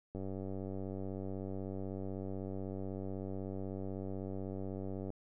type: click train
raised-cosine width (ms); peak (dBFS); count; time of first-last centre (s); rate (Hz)
2; -29; 477; 0.15-5.103; 96.1
effects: none